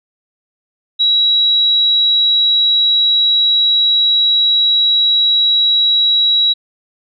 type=tone; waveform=sine; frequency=3880 Hz; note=B7; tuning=31 cents flat; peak=-9 dBFS; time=0.99-6.54 s; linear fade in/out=20 ms; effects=none